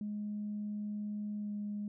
sine tone with pitch glide, 208.7 to 206.9 Hz, G#3 to G#3, +9 to -6 cents, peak -35 dBFS, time 0.01-1.88 s, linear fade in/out 2 ms, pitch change -15 cents, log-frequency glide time 1.38-1.52 s, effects tanh soft clip ceiling -31 dBFS

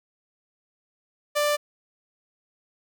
sawtooth tone, 590 Hz, D5, 8 cents sharp, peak -17 dBFS, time 1.35-1.57 s, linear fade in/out 20 ms, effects none

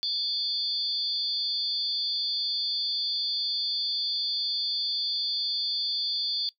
sine tone cluster, 3467 / 4419 / 4742 Hz, A7 / C#8 / D8, -26 / -6 / +16 cents, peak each -31 dBFS, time 0.03-6.49 s, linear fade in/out 0 ms, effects noise-tail reverb RT60 0.1 s tail -19 dB re dry

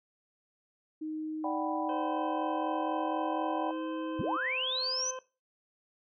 sine tone with pitch glide, 311.1 to 318.4 Hz, D#4 to D#4, 0 to +40 cents, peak -34 dBFS, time 1.01-4.37 s, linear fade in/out 10 ms, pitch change +40 cents, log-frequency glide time 1.16-3.73 s
sine chord, G major seventh, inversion second, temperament equal, 587.3 / 740 / 784 / 987.8 Hz, D5 / F#5 / G5 / B5, 0 / 0 / 0 / 0 cents, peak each -37 dBFS, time 1.44-3.71 s, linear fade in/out 2 ms
harmonic tone, 516 Hz, C5, 24 cents flat, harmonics 1 / 2 / 3 / 5 / 6, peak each -40 / -43 / -51 / -55 / -53 dBFS, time 1.89-5.19 s, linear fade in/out 2 ms
sine linear sweep, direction up, 69.6 to 6190 Hz, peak -30 dBFS, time 4.19-5.11 s, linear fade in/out 5 ms
effects noise-tail reverb RT60 0.3 s tail -18 dB re dry

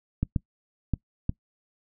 clicks, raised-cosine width 5 ms, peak -12 dBFS, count 4, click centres 0.23 / 0.362 / 0.937 / 1.294 s, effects noise-tail reverb RT60 0.1 s tail -23 dB re dry

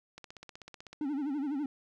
click train, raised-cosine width 0.2 ms, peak -29 dBFS, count 13, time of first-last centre 0.18-0.93 s, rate 16 Hz
triangle tone with vibrato, 284.6 Hz, C#4, 46 cents sharp, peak -29 dBFS, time 1.01-1.66 s, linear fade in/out 2 ms, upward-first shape sine, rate 12 Hz, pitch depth 130 cents each way
effects none

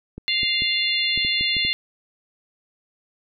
clicks, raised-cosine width 3 ms, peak -21 dBFS, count 8, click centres 0.18 / 0.432 / 0.621 / 1.176 / 1.249 / 1.41 / 1.567 / 1.65 s
harmonic tone, 698 Hz, F5, 1 cent flat, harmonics 3 / 4 / 5 / 6, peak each -25 / -25 / -25 / -25 dBFS, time 0.28-1.73 s, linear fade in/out 0 ms
effects none

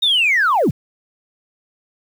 sine linear sweep, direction down, 3751 to 82.41 Hz, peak -11 dBFS, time 0.02-0.71 s, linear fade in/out 10 ms, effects tanh soft clip ceiling -9 dBFS + 7-bit

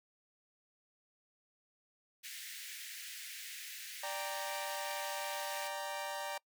pink high-pass noise, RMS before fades -47 dBFS, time 2.23-5.69 s, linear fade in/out 20 ms, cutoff 1700 Hz, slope 48 dB/octave
sawtooth chord, G minor, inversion second, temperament equal, 587.3 / 784 / 932.3 Hz, D5 / G5 / Bb5, 0 / 0 / 0 cents, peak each -39 / -40 / -39 dBFS, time 4.03-6.38 s, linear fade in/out 5 ms
effects noise-tail reverb RT60 0.1 s tail -25 dB re dry

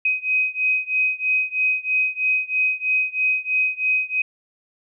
sine beating tone pair, 2518 / 2521.1 Hz, D#7 / D#7, +20 / +22 cents, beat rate 3.1 Hz, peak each -21 / -22 dBFS, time 0.05-4.22 s, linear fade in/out 5 ms, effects none

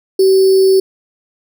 sine tone with sample-and-hold, 382.8 Hz, G4, 41 cents flat, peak -6 dBFS, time 0.19-0.8 s, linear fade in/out 5 ms, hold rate 4900 Hz, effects none

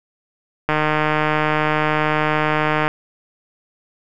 click train, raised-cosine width 0.5 ms, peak -3 dBFS, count 336, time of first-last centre 0.69-2.88 s, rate 153 Hz, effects none

